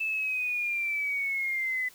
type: linear sweep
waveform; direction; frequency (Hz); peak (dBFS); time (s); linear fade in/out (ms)
sine; down; 2637 to 2000; -27; 0-1.89; 10
effects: white hiss -55 dBFS RMS until 1.94 s